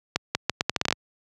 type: accelerating click train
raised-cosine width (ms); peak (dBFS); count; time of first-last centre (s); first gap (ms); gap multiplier
0.2; -4; 11; 0.16-0.926; 190; 0.77
effects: high-pass 80 Hz 12 dB/octave